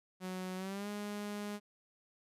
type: tone with pitch glide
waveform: sawtooth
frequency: 185 to 206.5 Hz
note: F#3 to G#3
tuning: 0 to -10 cents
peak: -35 dBFS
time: 0.2-1.6 s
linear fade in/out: 50 ms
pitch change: +190 cents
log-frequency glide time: 0.56-0.88 s
effects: resampled to 32000 Hz